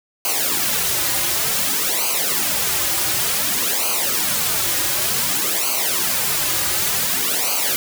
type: noise with flanger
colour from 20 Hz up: white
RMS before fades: -20 dBFS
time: 0.25-7.76 s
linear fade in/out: 0 ms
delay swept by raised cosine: 0.55 to 4.55 ms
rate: 0.55 Hz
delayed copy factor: -0.85
effects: none